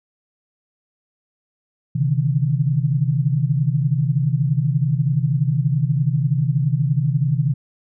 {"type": "tone cluster", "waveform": "sine", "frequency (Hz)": [130, 146.7, 158.8], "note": ["C3", "D3", "D#3"], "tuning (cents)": [-11, -2, 36], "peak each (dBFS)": [-19, -21, -21], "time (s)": [1.95, 7.54], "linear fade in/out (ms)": 10, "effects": []}